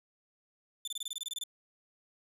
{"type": "tone bursts", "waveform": "sawtooth", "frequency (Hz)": 3531, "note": "A7", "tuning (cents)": 5, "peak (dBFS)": -32, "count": 12, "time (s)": [0.85, 1.437], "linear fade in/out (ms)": 2, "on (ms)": 26, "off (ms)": 25, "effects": ["resampled to 32000 Hz", "10-bit"]}